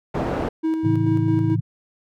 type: low-pass noise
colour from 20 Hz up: white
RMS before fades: -24 dBFS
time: 0.14-0.49 s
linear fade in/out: 10 ms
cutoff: 600 Hz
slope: 12 dB/octave
type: tone with tremolo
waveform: triangle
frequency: 319.8 Hz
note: D#4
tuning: 48 cents sharp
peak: -16 dBFS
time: 0.63-1.56 s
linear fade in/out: 20 ms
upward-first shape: square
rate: 4.6 Hz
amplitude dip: 35%
type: chord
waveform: sine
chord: A major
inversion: none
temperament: just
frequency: 110 / 137.5 / 165 Hz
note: A2 / C#3 / E3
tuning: 0 / -14 / +2 cents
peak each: -21 / -25 / -25 dBFS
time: 0.83-1.61 s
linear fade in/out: 20 ms
effects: none